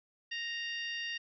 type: harmonic tone with a mistuned harmonic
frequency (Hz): 932.3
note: A#5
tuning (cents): 0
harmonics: 2 / 3 / 4 / 5 / 6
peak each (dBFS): -39 / -39 / -47 / -48 / -51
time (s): 0.31-1.18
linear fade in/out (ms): 10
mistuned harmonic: 4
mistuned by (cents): -27
effects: none